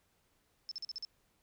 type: tone bursts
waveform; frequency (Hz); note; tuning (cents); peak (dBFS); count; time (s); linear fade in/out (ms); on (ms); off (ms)
sine; 5274; E8; 0; -38; 6; 0.69-1.049; 0; 24; 43
effects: pink hiss -74 dBFS RMS until 1.42 s